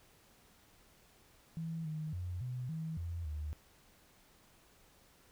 sine tone with pitch steps, 163.6 / 155.3 / 89.6 / 125.5 / 160.3 / 84.9 / 75.6 Hz, E3 / D#3 / F2 / B2 / E3 / F2 / D#2, -13 / -3 / +45 / +28 / -48 / -48 / -49 cents, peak -37 dBFS, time 1.57-3.53 s, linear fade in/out 0 ms, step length 280 ms, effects pink hiss -65 dBFS RMS until 5.31 s

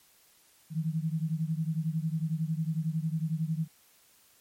sine beating tone pair, 156.1 / 167.1 Hz, D#3 / E3, +6 / +24 cents, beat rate 11 Hz, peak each -30 / -32 dBFS, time 0.7-3.68 s, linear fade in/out 50 ms, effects white hiss -62 dBFS RMS until 4.4 s + MP3 64 kbps

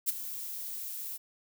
violet noise with ADSR envelope, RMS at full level -26 dBFS, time 0.06-1.18 s, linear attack 32 ms, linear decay 16 ms, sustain -13 dB, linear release 23 ms, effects none

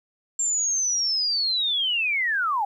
sine linear sweep, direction down, 7410 to 771 Hz, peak -21 dBFS, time 0.39-2.65 s, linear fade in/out 5 ms, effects 10-bit

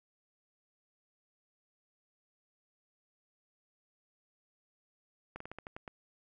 slowing click train, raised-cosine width 0.5 ms, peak -28 dBFS, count 8, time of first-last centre 5.36-5.878 s, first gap 44 ms, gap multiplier 1.17, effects none

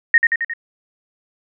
sine tone with echo, 1857 Hz, A#6, 7 cents flat, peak -6 dBFS, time 0.14-0.18 s, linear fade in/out 2 ms, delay 89 ms, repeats 4, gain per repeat -4 dB, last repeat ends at 0.536 s, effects none

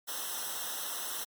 white noise with comb filter, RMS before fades -37 dBFS, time 0.07-1.25 s, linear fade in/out 20 ms, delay 0.43 ms, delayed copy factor -1, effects MP3 96 kbps

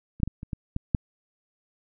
clicks, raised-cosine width 5 ms, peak -27 / -7 / -19 / -24 / -18 / -15 / -8 dBFS, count 7, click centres 0.201 / 0.233 / 0.276 / 0.431 / 0.532 / 0.764 / 0.948 s, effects none

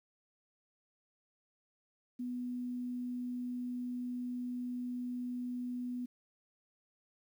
sine tone with quantisation, 246.9 Hz, B3, in tune, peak -36 dBFS, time 2.19-6.06 s, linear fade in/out 10 ms, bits 11, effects none

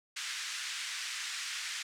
pink band-pass noise, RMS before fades -39 dBFS, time 0.16-1.83 s, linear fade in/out 10 ms, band 1600 to 7900 Hz, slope 24 dB/octave, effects none

